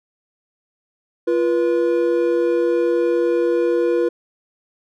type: tone pair together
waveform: triangle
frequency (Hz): 345.7 / 484.7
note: F4 / B4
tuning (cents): -18 / -32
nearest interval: tritone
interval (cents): 586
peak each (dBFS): -16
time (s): 1.27-4.09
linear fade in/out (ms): 10
effects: none